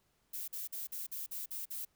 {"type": "noise bursts", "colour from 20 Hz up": "violet", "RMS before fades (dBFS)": -41, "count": 8, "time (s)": [0.33, 1.852], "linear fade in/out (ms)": 10, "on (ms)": 150, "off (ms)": 46, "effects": ["pink hiss -75 dBFS RMS until 1.95 s"]}